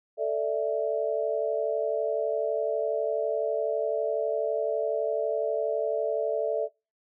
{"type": "chord", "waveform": "sine", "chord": "A suspended fourth", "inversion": "none", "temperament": "equal with one note detuned", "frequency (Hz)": [441.8, 587.3, 659.3], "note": ["A4", "D5", "E5"], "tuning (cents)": [7, 0, 0], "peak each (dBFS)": -29, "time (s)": [0.17, 6.69], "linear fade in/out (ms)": 50, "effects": ["noise-tail reverb RT60 0.3 s tail -26 dB re dry"]}